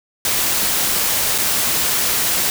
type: noise with dropouts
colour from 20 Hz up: white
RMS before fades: -18 dBFS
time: 0.25-2.5 s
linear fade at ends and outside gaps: 1 ms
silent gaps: 1.38-1.384 s
effects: none